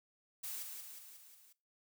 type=noise with echo; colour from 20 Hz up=blue; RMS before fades=-43 dBFS; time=0.43-0.63 s; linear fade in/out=10 ms; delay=180 ms; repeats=5; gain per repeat=-4 dB; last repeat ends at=1.53 s; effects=noise-tail reverb RT60 0.3 s tail -20 dB re dry

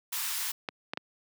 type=high-pass noise; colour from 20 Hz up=white; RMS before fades=-33 dBFS; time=0.12-0.52 s; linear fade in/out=10 ms; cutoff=850 Hz; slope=96 dB/octave
type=clicks; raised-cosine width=0.3 ms; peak=-16 dBFS; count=3; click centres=0.688 / 0.935 / 0.974 s
effects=high-pass 200 Hz 12 dB/octave

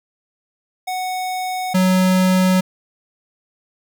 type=tone pair in turn; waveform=square; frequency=740 / 185.52 Hz; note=F#5 / F#3; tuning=0 / +5 cents; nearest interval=2 octaves; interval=2395 cents; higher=first; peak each=-22 / -13 dBFS; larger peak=second; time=0.87-1.74 / 1.74-2.61 s; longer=neither; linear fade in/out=10 ms; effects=none

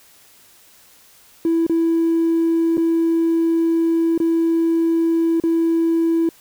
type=tone with dropouts; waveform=triangle; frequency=330.6 Hz; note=E4; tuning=5 cents sharp; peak=-11 dBFS; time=1.45-6.29 s; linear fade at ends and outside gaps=2 ms; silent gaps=1.666-1.696 / 2.771-2.778 / 4.178-4.201 / 5.4-5.437 s; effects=tanh soft clip ceiling -11 dBFS + white hiss -50 dBFS RMS until 6.4 s

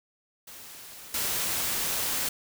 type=noise with level steps; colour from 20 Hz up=white; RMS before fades=-45 / -29 dBFS; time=0.47-2.29 s; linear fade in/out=5 ms; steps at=1.14 s; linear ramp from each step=2 ms; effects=none

